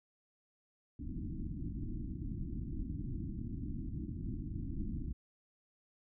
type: low-pass noise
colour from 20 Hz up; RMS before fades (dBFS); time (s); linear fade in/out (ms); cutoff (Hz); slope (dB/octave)
pink; -40; 0.99-5.13; 10; 330; 96
effects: none